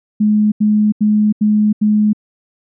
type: tone bursts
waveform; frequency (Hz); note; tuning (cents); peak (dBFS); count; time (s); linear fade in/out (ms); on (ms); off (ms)
sine; 211.4; G#3; +31; -9; 5; 0.2-2.132; 10; 320; 83
effects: none